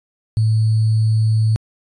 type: tone with sample-and-hold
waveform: sine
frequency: 110 Hz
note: A2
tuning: in tune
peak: -12 dBFS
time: 0.37-1.56 s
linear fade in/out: 0 ms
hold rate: 4410 Hz
effects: resampled to 22050 Hz